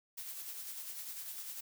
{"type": "noise with tremolo", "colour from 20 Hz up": "blue", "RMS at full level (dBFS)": -43, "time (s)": [0.17, 1.61], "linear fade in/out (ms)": 10, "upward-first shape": "sine", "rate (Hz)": 10, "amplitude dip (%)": 40, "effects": []}